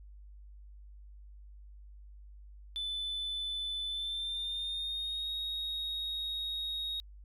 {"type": "tone with pitch glide", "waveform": "sine", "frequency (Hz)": [3507, 3759], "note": ["A7", "A#7"], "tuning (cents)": [-6, 14], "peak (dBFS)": -32, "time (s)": [2.76, 7], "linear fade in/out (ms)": 0, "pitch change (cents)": 120, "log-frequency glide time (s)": [3.87, 5.3], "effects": ["tanh soft clip ceiling -32 dBFS", "added 50 Hz sine -49 dBFS peak until 7.24 s"]}